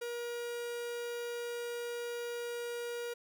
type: tone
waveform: 45% pulse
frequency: 476.5 Hz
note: A#4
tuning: 38 cents sharp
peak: -37 dBFS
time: 0.01-3.14 s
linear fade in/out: 10 ms
effects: none